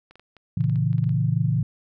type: clicks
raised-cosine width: 0.3 ms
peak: -33 dBFS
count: 12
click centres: 0.11 / 0.156 / 0.196 / 0.367 / 0.608 / 0.641 / 0.697 / 0.758 / 0.93 / 0.982 / 1.041 / 1.093 s
type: chord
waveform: sine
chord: A# diminished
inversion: none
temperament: equal with one note detuned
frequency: 114.87 / 138.59 / 164.81 Hz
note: A#2 / C#3 / E3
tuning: -25 / 0 / 0 cents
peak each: -23 / -23 / -24 dBFS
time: 0.57-1.63 s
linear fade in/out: 5 ms
effects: none